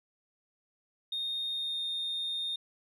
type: tone with pitch glide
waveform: sine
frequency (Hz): 3687 to 3664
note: A#7 to A#7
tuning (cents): -20 to -31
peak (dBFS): -30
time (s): 1.12-2.56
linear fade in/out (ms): 5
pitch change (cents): -11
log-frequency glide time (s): 1.5-1.81
effects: tanh soft clip ceiling -29 dBFS